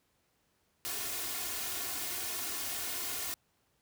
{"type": "noise with comb filter", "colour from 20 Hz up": "white", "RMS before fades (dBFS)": -37, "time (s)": [0.85, 3.34], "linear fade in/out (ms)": 0, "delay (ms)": 2.8, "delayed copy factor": 0.65, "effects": ["pink hiss -74 dBFS RMS until 3.81 s", "high-pass 60 Hz 12 dB/octave"]}